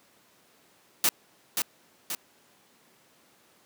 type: noise with echo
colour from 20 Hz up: white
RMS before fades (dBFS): -22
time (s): 1.04-1.09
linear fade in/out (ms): 2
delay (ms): 530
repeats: 2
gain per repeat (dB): -5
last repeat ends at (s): 2.15
effects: pink hiss -61 dBFS RMS until 3.65 s + high-pass 200 Hz 12 dB/octave